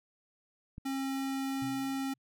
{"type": "click", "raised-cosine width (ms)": 5, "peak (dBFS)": -31, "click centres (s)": 0.781}
{"type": "tone", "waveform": "square", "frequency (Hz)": 269.7, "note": "C#4", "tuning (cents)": -47, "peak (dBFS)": -33, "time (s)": [0.85, 2.14], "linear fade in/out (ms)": 10}
{"type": "tone with exponential decay", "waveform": "sine", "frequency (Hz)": 128.3, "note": "C3", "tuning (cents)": -34, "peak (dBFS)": -38, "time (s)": [1.62, 2.18], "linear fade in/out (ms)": 2, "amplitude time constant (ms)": 120}
{"effects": []}